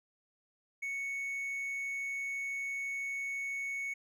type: tone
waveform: triangle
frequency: 2217 Hz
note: C#7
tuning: in tune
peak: -33 dBFS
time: 0.82-3.94 s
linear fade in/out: 10 ms
effects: none